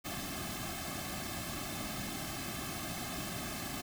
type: noise with comb filter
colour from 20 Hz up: pink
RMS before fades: -40 dBFS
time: 0.04-3.82 s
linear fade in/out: 20 ms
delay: 2.1 ms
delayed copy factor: -0.95
effects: none